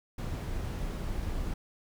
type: noise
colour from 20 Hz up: brown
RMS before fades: -34 dBFS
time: 0.18-1.54 s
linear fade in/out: 5 ms
effects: none